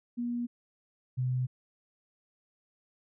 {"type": "tone pair in turn", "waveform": "sine", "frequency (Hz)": [240, 126.99], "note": ["B3", "B2"], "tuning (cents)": [-49, 49], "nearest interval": "major seventh", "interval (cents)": 1102, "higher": "first", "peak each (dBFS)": [-30, -27], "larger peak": "second", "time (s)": [[0.17, 0.47], [1.17, 1.47]], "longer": "neither", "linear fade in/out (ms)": 20, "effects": []}